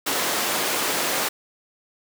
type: high-pass noise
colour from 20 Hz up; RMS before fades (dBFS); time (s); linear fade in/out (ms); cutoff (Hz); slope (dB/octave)
pink; -24; 0.06-1.29; 10; 380; 12
effects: none